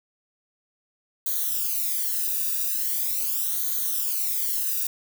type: noise with flanger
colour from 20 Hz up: violet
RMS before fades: -26 dBFS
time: 1.26-4.87 s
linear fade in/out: 2 ms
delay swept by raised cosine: 0.38 to 0.95 ms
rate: 0.41 Hz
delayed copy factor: -1
effects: none